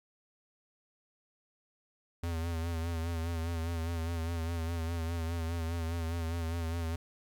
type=tone with vibrato; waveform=square; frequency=83.2 Hz; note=E2; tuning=17 cents sharp; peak=-33 dBFS; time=2.23-6.96 s; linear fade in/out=5 ms; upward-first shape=sine; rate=4.9 Hz; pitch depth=48 cents each way; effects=12-bit